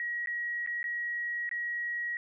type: tone with dropouts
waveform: sine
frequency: 1905 Hz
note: A#6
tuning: 37 cents sharp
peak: -31 dBFS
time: 0-2.17 s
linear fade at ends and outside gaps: 1 ms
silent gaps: 0.26-0.272 / 0.663-0.673 / 0.829-0.841 / 1.492-1.513 s
effects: none